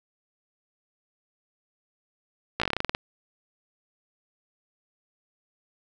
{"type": "slowing click train", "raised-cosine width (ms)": 0.3, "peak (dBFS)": -9, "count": 12, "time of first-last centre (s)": [2.6, 2.949], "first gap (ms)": 16, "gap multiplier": 1.13, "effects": []}